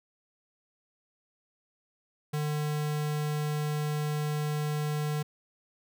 square tone, 150 Hz, D3, 37 cents sharp, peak -29 dBFS, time 2.33-5.23 s, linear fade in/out 10 ms, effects none

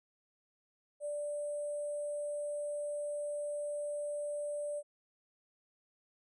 sine tone with sample-and-hold, 587.3 Hz, D5, in tune, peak -35 dBFS, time 1-4.83 s, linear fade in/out 50 ms, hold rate 8820 Hz, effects resampled to 24000 Hz

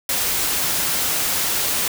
white noise, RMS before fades -21 dBFS, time 0.09-1.88 s, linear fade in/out 2 ms, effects none

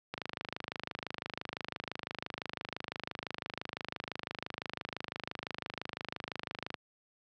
click train, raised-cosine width 0.3 ms, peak -20 dBFS, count 172, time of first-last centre 0.14-6.742 s, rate 25.9 Hz, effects high-pass 100 Hz 12 dB/octave

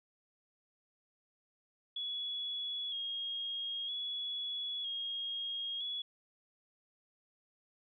sine tone with vibrato, 3322 Hz, G#7, in tune, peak -36 dBFS, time 1.96-6.02 s, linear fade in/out 5 ms, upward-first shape square, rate 0.52 Hz, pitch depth 32 cents each way, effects none

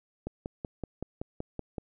click train, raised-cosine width 2 ms, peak -21 dBFS, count 9, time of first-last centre 0.27-1.782 s, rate 5.29 Hz, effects none

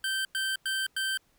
25% pulse tone bursts, 1557 Hz, G6, 12 cents flat, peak -24 dBFS, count 4, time 0.04-1.174 s, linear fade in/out 2 ms, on 210 ms, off 98 ms, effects pink hiss -68 dBFS RMS until 1.38 s

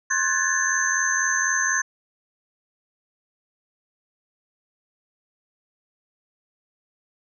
sine tone cluster, 1059 / 1498 / 1674 / 1758 / 6260 Hz, C6 / F#6 / G#6 / A6 / G8, +21 / +21 / +13 / -2 / -3 cents, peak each -29 / -29 / -25 / -25 / -25 dBFS, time 0.1-1.82 s, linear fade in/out 10 ms, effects none

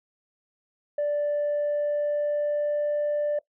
sine tone with pitch glide, 586 to 590.1 Hz, D5 to D5, -4 to +8 cents, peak -21 dBFS, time 0.98-3.39 s, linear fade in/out 5 ms, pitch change +12 cents, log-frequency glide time 1.21-2.96 s, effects noise-tail reverb RT60 0.1 s tail -21 dB re dry + tanh soft clip ceiling -21 dBFS

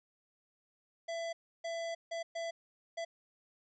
square tone bursts at uneven times, 668 Hz, E5, 23 cents sharp, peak -37 dBFS, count 5, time 1.08-1.33 / 1.64-1.95 / 2.11-2.23 / 2.35-2.51 / 2.97-3.05 s, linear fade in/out 10 ms, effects resampled to 16000 Hz

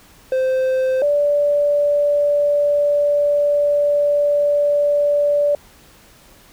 triangle / sine tone pair in turn, 520 / 581.4 Hz, C5 / D5, -11 / -18 cents, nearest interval major second, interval 193 cents, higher second, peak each -13 dBFS, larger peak neither, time 0.32-1.02 / 1.02-5.55 s, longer second, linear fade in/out 2 ms, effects pink hiss -48 dBFS RMS until 6.52 s

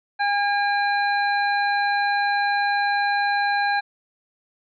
harmonic tone with a mistuned harmonic, 812 Hz, G#5, 39 cents flat, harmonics 1 / 2 / 3 / 5, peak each -21 / -23 / -32 / -32 dBFS, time 0.19-3.81 s, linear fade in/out 20 ms, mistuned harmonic 3, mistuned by -26 cents, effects none

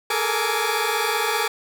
15% pulse tone cluster, 422.1 / 442.1 / 467.4 / 829 / 1160 Hz, G#4 / A4 / A#4 / G#5 / D6, +28 / +8 / +5 / -3 / -22 cents, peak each -21 dBFS, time 0.1-1.48 s, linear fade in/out 5 ms, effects none

